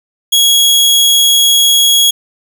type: tone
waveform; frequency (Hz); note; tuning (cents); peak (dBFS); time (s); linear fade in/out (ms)
sawtooth; 3322; G#7; 0; -3; 0.32-2.11; 10
effects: none